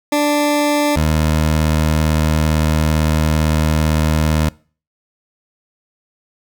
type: tone pair in turn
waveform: 20% pulse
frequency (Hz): 293.7 / 77.79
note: D4 / D#2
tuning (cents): 0 / 0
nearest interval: octave + major seventh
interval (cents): 2300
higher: first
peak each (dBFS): -8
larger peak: neither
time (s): 0.12-0.96 / 0.96-4.49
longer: second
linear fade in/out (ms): 5
effects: noise-tail reverb RT60 0.4 s tail -23 dB re dry